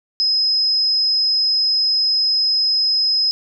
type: tone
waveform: sine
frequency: 5090 Hz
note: D#8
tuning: 39 cents sharp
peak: -14 dBFS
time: 0.2-3.31 s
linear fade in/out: 0 ms
effects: none